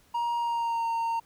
triangle tone with pitch glide, 944 to 919.2 Hz, A#5 to A#5, +22 to -25 cents, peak -24 dBFS, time 0.14-1.2 s, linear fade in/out 10 ms, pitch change -47 cents, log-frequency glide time 0.37-0.86 s, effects pink hiss -62 dBFS RMS until 1.25 s

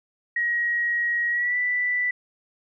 sine tone with pitch glide, 1896 to 1976.5 Hz, A#6 to B6, +29 to +1 cents, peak -21 dBFS, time 0.36-2.11 s, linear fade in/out 5 ms, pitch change +72 cents, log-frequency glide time 1.3-1.57 s, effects none

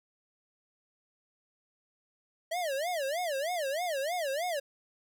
square tone with vibrato, 623 Hz, D#5, 2 cents sharp, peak -31 dBFS, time 2.51-4.6 s, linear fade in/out 10 ms, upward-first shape sine, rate 3.2 Hz, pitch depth 270 cents each way, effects none

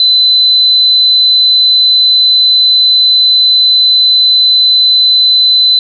sine tone, 4025 Hz, B7, 32 cents sharp, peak -4 dBFS, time 0-5.79 s, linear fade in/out 2 ms, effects none

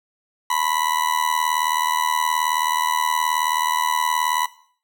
40% pulse tone with amplitude modulation, 987.8 Hz, B5, in tune, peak -14 dBFS, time 0.5-4.46 s, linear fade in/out 5 ms, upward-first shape sine, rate 78.9 Hz, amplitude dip 90%, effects noise-tail reverb RT60 0.5 s tail -17 dB re dry

